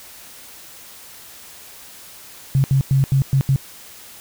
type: tone bursts at uneven times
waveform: sine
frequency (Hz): 135.4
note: C#3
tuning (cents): -40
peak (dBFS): -12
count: 6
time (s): 2.55-2.64 / 2.71-2.81 / 2.91-3.04 / 3.12-3.22 / 3.33-3.41 / 3.49-3.56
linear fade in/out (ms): 0
effects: white hiss -41 dBFS RMS until 4.2 s